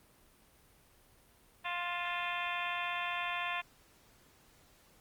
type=harmonic tone with a mistuned harmonic; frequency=350.9 Hz; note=F4; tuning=8 cents sharp; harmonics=2 / 3 / 4 / 5 / 6 / 7 / 8 / 9 / 10; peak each=-42 / -39 / -46 / -41 / -44 / -42 / -43 / -48 / -47 dBFS; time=1.64-3.62 s; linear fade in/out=20 ms; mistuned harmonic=8; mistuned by=-73 cents; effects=pink hiss -64 dBFS RMS until 5 s + Opus 32 kbps